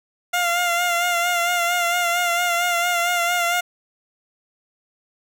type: tone with vibrato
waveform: 15% pulse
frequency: 698.5 Hz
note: F5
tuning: in tune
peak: -12 dBFS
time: 0.33-3.61 s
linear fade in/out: 10 ms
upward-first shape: sine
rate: 4.4 Hz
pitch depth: 36 cents each way
effects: none